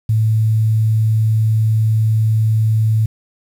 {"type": "tone", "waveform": "sine", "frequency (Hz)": 110, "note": "A2", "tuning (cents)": 0, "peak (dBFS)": -11, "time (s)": [0.09, 3.06], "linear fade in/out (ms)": 5, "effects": ["7-bit"]}